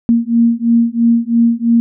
sine beating tone pair, 231.5 / 234.5 Hz, A#3 / A#3, -12 / +11 cents, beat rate 3 Hz, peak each -12 dBFS, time 0.09-1.8 s, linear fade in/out 0 ms, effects none

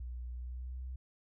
sine tone with pitch glide, 60.9 to 63.85 Hz, B1 to C2, -24 to -42 cents, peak -39 dBFS, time 0-0.96 s, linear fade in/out 5 ms, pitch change +82 cents, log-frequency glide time 0.34-0.85 s, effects none

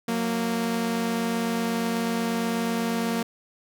sawtooth tone pair together, 183 / 231.2 Hz, F#3 / A#3, -19 / -14 cents, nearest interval major third, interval 405 cents, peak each -27 / -21 dBFS, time 0.08-3.23 s, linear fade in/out 5 ms, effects none

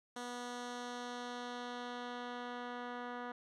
10% pulse tone with low-pass filter sweep, 244.1 Hz, B3, 20 cents flat, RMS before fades -44 dBFS, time 0.16-3.32 s, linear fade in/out 5 ms, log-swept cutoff 8200 to 2000 Hz, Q 1.1, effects none

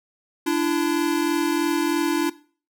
square tone pair together, 293.7 / 336.8 Hz, D4 / E4, 0 / +37 cents, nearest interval major second, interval 237 cents, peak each -23 dBFS, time 0.46-2.3 s, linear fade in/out 10 ms, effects noise-tail reverb RT60 0.4 s tail -18 dB re dry

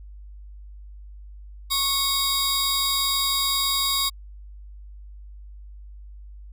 sawtooth tone cluster, 1102 / 3770 / 4813 Hz, C#6 / A#7 / D8, -11 / +19 / +42 cents, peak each -24 / -21 / -23 dBFS, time 1.7-4.1 s, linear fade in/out 20 ms, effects added 50 Hz sine -39 dBFS peak until 6.52 s

